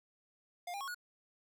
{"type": "tone with pitch steps", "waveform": "square", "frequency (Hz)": [706, 803, 1098, 1453], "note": ["F5", "G5", "C#6", "F#6"], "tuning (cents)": [19, 41, -17, -32], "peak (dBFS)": -40, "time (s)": [0.67, 0.946], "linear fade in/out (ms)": 5, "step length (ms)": 69, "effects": []}